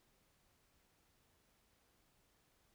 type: silence
effects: pink hiss -75 dBFS RMS until 2.74 s